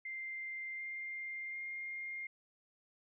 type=tone with pitch steps; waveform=sine; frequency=2093 / 2106 / 2120 Hz; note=C7 / C7 / C7; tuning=0 / +11 / +22 cents; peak=-40 dBFS; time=0.05-2.27 s; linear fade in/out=5 ms; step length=740 ms; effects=none